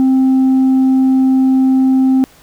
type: tone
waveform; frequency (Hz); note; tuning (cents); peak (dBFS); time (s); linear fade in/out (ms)
sine; 262.6; C4; +6; -5; 0-2.24; 0
effects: tanh soft clip ceiling -7 dBFS + pink hiss -45 dBFS RMS until 2.42 s